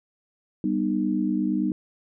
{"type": "chord", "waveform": "sine", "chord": "G augmented", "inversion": "none", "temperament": "just", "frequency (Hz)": [196, 245, 306.2], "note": ["G3", "B3", "D#4"], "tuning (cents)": [0, -14, -28], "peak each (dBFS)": [-26, -27, -25], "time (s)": [0.64, 1.72], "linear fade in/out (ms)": 2, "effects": []}